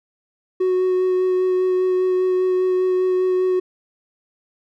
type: tone with vibrato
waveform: triangle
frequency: 369.1 Hz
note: F#4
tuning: 4 cents flat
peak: -13 dBFS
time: 0.6-3.6 s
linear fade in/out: 10 ms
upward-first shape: sine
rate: 5 Hz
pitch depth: 11 cents each way
effects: tanh soft clip ceiling -9 dBFS